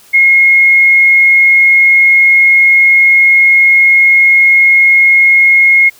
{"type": "tone", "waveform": "sine", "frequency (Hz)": 2155, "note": "C#7", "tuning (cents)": -49, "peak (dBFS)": -3, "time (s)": [0.13, 5.9], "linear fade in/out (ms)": 20, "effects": ["white hiss -42 dBFS RMS until 5.99 s"]}